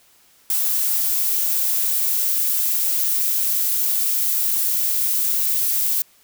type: noise with high-pass filter sweep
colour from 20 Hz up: violet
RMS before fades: -20 dBFS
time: 0.5-6.02 s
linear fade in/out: 2 ms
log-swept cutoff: 760 to 260 Hz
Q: 4.5
effects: white hiss -55 dBFS RMS until 6.23 s